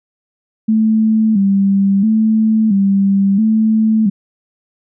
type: tone with vibrato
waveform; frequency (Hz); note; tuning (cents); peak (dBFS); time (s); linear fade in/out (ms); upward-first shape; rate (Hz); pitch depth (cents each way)
sine; 207.7; G#3; 0; -9; 0.68-4.1; 10; square; 0.74; 94
effects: none